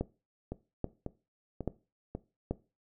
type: two click trains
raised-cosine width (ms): 2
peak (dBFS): -18 / -23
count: 4 / 4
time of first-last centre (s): 0.01-2.51 / 0.52-2.15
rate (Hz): 1.2 / 1.84
effects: noise-tail reverb RT60 0.3 s tail -18 dB re dry